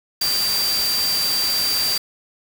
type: tone in noise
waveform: sine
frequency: 4699 Hz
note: D8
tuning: in tune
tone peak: -19 dBFS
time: 0.21-1.98 s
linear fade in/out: 5 ms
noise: white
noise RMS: -25 dBFS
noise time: 0.21-1.98 s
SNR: +3 dB
effects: none